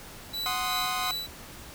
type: tone with tremolo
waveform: 45% pulse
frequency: 3951 Hz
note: B7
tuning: in tune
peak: -30 dBFS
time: 0.33-1.27 s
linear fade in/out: 10 ms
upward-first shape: sine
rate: 2.8 Hz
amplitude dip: 70%
type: chord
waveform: sawtooth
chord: C diminished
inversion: second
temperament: equal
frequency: 740 / 1046.5 / 1244.5 Hz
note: Gb5 / C6 / Eb6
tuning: 0 / 0 / 0 cents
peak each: -29 dBFS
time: 0.46-1.11 s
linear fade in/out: 0 ms
effects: pink hiss -45 dBFS RMS until 1.74 s